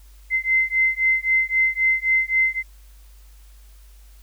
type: beating tone pair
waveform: sine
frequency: 2067 / 2070.8 Hz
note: C7 / C7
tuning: -22 / -18 cents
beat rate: 3.8 Hz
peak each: -20 dBFS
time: 0.3-2.63 s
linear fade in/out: 50 ms
effects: added 50 Hz sine -44 dBFS peak until 4.22 s + white hiss -57 dBFS RMS until 4.22 s